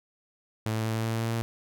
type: tone with pitch steps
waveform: sawtooth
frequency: 110 / 110.7 / 111.41 / 112.12 / 112.83 / 113.55 / 114.27 / 115 Hz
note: A2 / A2 / A2 / A2 / A2 / A#2 / A#2 / A#2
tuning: 0 / +11 / +22 / +33 / +44 / -45 / -34 / -23 cents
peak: -23 dBFS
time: 0.66-1.42 s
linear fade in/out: 0 ms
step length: 95 ms
effects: none